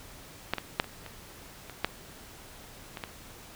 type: clicks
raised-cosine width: 0.3 ms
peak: -10 / -16 / -7 / -26 / -26 / -25 / -9 / -21 / -18 dBFS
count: 9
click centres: 0.536 / 0.583 / 0.799 / 0.843 / 1.063 / 1.697 / 1.846 / 2.972 / 3.038 s
effects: pink hiss -49 dBFS RMS until 3.55 s